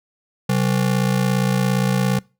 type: ring-modulated tone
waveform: square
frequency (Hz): 161.4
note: E3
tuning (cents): -36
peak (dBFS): -14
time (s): 0.49-2.19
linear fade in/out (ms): 5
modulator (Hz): 28.7
effects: noise-tail reverb RT60 0.3 s tail -24 dB re dry